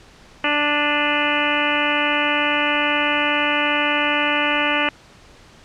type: harmonic tone with a mistuned harmonic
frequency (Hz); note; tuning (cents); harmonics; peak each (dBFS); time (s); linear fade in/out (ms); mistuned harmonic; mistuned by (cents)
293.7; D4; 0; 1 / 2 / 3 / 4 / 5 / 6 / 7 / 8 / 9 / 10; -26 / -26 / -26 / -26 / -26 / -26 / -26 / -26 / -26 / -26; 0.44-4.89; 2; 8; +59
effects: pink hiss -47 dBFS RMS until 5.64 s + low-pass 6000 Hz 12 dB/octave